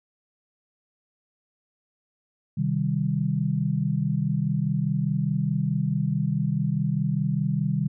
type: chord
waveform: sine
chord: C minor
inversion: none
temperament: equal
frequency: 130.81 / 155.56 / 196 Hz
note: C3 / Eb3 / G3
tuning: 0 / 0 / 0 cents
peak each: -27 / -25 / -27 dBFS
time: 2.57-7.88 s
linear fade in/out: 10 ms
effects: none